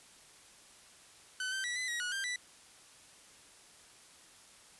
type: tone with pitch steps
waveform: sawtooth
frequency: 1513 / 1553 / 1945 / 2013 / 1904 / 1459 / 1584 / 1972 Hz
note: F#6 / G6 / B6 / B6 / A#6 / F#6 / G6 / B6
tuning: +38 / -17 / -27 / +33 / +36 / -25 / +18 / -3 cents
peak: -31 dBFS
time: 1.4-2.36 s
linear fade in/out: 2 ms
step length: 120 ms
effects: white hiss -58 dBFS RMS until 4.79 s + resampled to 24000 Hz